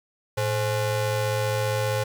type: ring-modulated tone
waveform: 35% pulse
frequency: 318.9 Hz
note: D#4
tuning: 43 cents sharp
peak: -18 dBFS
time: 0.37-2.04 s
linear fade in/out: 10 ms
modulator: 207 Hz
effects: none